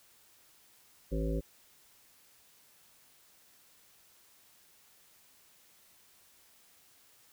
harmonic tone, 54.3 Hz, A1, 22 cents flat, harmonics 1 / 3 / 5 / 7 / 9 / 10, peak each -32 / -37 / -39 / -40 / -42 / -42 dBFS, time 1.11-1.41 s, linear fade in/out 20 ms, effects white hiss -63 dBFS RMS until 7.32 s

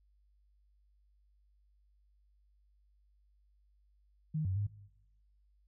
sine tone with pitch steps, 155.2 / 94.6 / 102.2 Hz, D#3 / F#2 / G#2, -4 / +39 / -27 cents, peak -31 dBFS, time 4.34-4.67 s, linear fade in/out 10 ms, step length 110 ms, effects noise-tail reverb RT60 0.9 s tail -19 dB re dry + added 50 Hz sine -66 dBFS peak until 5.67 s

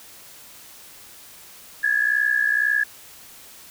sine tone pair together, 1661.2 / 1723.2 Hz, G#6 / A6, 0 / -37 cents, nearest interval minor second, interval 63 cents, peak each -20 / -21 dBFS, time 1.83-2.84 s, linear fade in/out 10 ms, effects white hiss -45 dBFS RMS until 3.7 s

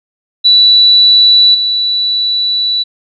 sine tone with level steps, 3951 Hz, B7, in tune, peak -3 / -10 dBFS, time 0.44-2.84 s, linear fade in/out 20 ms, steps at 1.54 s, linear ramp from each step 10 ms, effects none

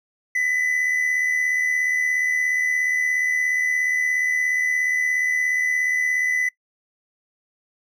triangle tone pair together, 1927 / 2004 Hz, B6 / B6, -43 / +25 cents, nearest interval minor second, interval 68 cents, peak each -28 / -18 dBFS, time 0.35-6.49 s, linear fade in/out 5 ms, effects noise-tail reverb RT60 0.1 s tail -21 dB re dry

